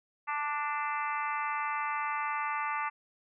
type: harmonic tone with a mistuned harmonic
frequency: 293.7 Hz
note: D4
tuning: in tune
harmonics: 3 / 4 / 5 / 6 / 7 / 8 / 9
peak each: -35 / -34 / -41 / -43 / -39 / -46 / -44 dBFS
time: 0.27-2.9 s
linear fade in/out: 20 ms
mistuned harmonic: 6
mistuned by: +18 cents
effects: none